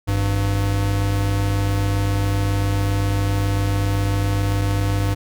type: tone pair together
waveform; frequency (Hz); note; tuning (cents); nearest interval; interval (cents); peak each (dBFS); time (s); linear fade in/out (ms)
square; 52.69 / 100.1; G#1 / G2; +26 / +37; major seventh; 1111; -25 / -19; 0.07-5.15; 20
effects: none